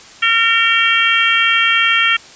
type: harmonic tone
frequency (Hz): 457.1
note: A#4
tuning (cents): -34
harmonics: 3 / 4 / 5 / 6 / 7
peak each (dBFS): -17 / -17 / -17 / -17 / -17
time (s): 0.22-2.17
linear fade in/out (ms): 10
effects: white hiss -39 dBFS RMS until 2.35 s + resampled to 16000 Hz